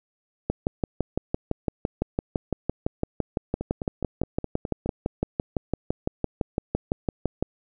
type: two click trains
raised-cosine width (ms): 2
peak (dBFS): -16 / -10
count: 7 / 42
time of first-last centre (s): 3.61-4.86 / 0.5-7.426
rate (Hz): 4.8 / 5.92
effects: none